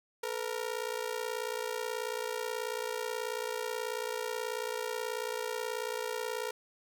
sawtooth ring-modulated tone, 466.2 Hz, A#4, in tune, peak -27 dBFS, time 0.23-6.51 s, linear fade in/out 5 ms, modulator 29.2 Hz, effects none

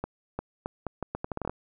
accelerating click train, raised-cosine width 1 ms, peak -17 dBFS, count 13, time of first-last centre 0.04-1.496 s, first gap 350 ms, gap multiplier 0.77, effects none

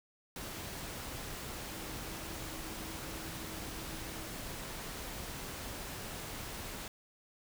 sine tone in noise, 321.1 Hz, E4, 45 cents flat, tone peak -51 dBFS, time 1.69-4.28 s, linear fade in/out 2 ms, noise pink, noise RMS -43 dBFS, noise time 0.36-6.88 s, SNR -11 dB, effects none

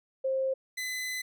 sine / sawtooth tone pair in turn, 530 / 2017 Hz, C5 / B6, +22 / +36 cents, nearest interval octave + major seventh, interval 2314 cents, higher second, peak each -26 / -29 dBFS, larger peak first, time 0.24-0.54 / 0.77-1.22 s, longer second, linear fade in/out 10 ms, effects none

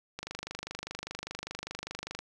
click train, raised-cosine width 0.2 ms, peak -20 dBFS, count 51, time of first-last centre 0.19-2.19 s, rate 25 Hz, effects none

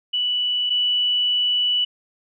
sine tone pair in turn, 2960 / 2960 Hz, F#7 / F#7, 0 / 0 cents, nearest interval unison, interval 0 cents, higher neither, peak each -19 / -17 dBFS, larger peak second, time 0.13-0.7 / 0.7-1.85 s, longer second, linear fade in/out 10 ms, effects none

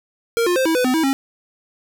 square tone with pitch steps, 463.7 / 354.3 / 523 / 324.5 / 499.8 / 254.5 / 322.2 / 270.9 Hz, A#4 / F4 / C5 / E4 / B4 / C4 / E4 / C#4, -9 / +25 / -1 / -27 / +21 / -48 / -39 / -40 cents, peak -16 dBFS, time 0.37-1.13 s, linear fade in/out 0 ms, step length 95 ms, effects none

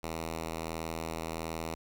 5% pulse tone, 81.4 Hz, E2, 21 cents flat, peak -24 dBFS, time 0.03-1.75 s, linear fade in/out 5 ms, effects none

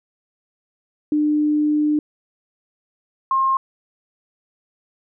sine tone pair in turn, 299.9 / 1066.5 Hz, D4 / C6, +36 / +33 cents, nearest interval octave + minor seventh, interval 2197 cents, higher second, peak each -15 / -15 dBFS, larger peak neither, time 1.12-1.99 / 3.31-3.57 s, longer first, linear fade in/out 2 ms, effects none

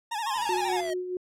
40% pulse tone with vibrato, 880 Hz, A5, in tune, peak -28 dBFS, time 0.11-0.81 s, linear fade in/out 10 ms, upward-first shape sine, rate 13 Hz, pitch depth 120 cents each way
square exponential sweep, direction down, 1108.7 to 622.3 Hz, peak -31 dBFS, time 0.26-0.94 s, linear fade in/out 10 ms
click train, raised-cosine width 0.3 ms, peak -30 dBFS, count 47, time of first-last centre 0.36-0.9 s, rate 85.2 Hz
sine tone with tremolo, 363.7 Hz, F#4, 30 cents flat, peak -27 dBFS, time 0.49-1.17 s, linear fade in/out 2 ms, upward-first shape sine, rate 4.8 Hz, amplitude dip 50%
effects low-pass 11000 Hz 12 dB/octave

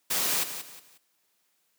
white noise with echo, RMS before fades -27 dBFS, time 0.1-0.44 s, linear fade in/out 10 ms, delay 180 ms, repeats 3, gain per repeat -10 dB, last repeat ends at 0.98 s, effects white hiss -72 dBFS RMS until 1.78 s + high-pass 150 Hz 12 dB/octave

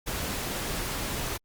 pink noise, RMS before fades -32 dBFS, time 0.06-1.38 s, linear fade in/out 20 ms, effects Opus 48 kbps

